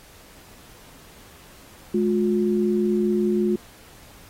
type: tone pair together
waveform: sine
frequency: 212 / 357.4 Hz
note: G#3 / F4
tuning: +36 / +40 cents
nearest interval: major sixth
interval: 904 cents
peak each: -21 dBFS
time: 1.94-3.56 s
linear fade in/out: 5 ms
effects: pink hiss -49 dBFS RMS until 4.29 s + AAC 48 kbps

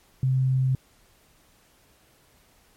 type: tone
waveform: sine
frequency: 130.81 Hz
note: C3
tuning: in tune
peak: -19 dBFS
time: 0.23-0.75 s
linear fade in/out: 2 ms
effects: pink hiss -60 dBFS RMS until 2.76 s + MP3 64 kbps

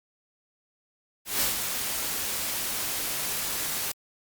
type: noise with ADSR envelope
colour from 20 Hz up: white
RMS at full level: -24 dBFS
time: 1.25-3.92 s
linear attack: 170 ms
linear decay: 130 ms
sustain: -6 dB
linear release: 6 ms
effects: Opus 48 kbps

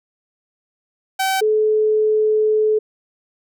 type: tone pair in turn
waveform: sawtooth / sine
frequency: 767 / 430.5 Hz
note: G5 / A4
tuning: -38 / -38 cents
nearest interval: minor seventh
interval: 1000 cents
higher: first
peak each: -13 / -13 dBFS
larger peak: neither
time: 1.19-1.41 / 1.41-2.79 s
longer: second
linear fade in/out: 10 ms
effects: none

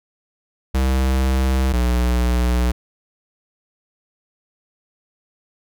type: tone pair in turn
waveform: square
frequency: 65.41 / 60.92 Hz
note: C2 / B1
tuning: 0 / -23 cents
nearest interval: minor second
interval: 123 cents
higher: first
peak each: -16 dBFS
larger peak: neither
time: 0.74-1.73 / 1.73-2.72 s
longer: neither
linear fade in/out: 10 ms
effects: none

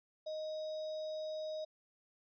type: tone with sample-and-hold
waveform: sine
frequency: 622.3 Hz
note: D#5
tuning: in tune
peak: -38 dBFS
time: 0.26-1.65 s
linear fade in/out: 10 ms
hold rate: 4410 Hz
effects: resampled to 11025 Hz

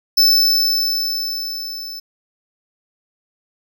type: tone with level ramp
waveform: square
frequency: 5274 Hz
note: E8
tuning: in tune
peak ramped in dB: -9 to -29 dBFS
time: 0.17-2 s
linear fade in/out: 10 ms
effects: none

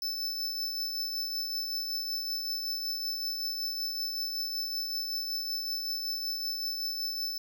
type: tone with tremolo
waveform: square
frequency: 5274 Hz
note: E8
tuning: in tune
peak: -30 dBFS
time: 0.02-7.38 s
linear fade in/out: 2 ms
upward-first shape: triangle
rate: 5.3 Hz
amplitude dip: 40%
effects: none

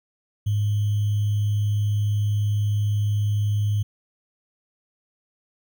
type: tone with sample-and-hold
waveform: sine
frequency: 103.83 Hz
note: G#2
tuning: in tune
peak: -19 dBFS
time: 0.46-3.83 s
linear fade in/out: 10 ms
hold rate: 3150 Hz
effects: none

